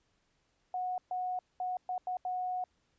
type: tone bursts at uneven times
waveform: sine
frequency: 732 Hz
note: F#5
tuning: 19 cents flat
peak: -32 dBFS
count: 6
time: 0.74-0.98 / 1.11-1.39 / 1.6-1.77 / 1.89-1.98 / 2.07-2.17 / 2.25-2.64 s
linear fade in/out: 2 ms
effects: pink hiss -75 dBFS RMS until 2.98 s + resampled to 16000 Hz